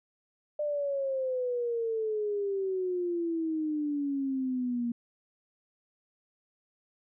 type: exponential sweep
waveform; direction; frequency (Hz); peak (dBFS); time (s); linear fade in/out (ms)
sine; down; 600 to 234.7; -28; 0.59-4.92; 5
effects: none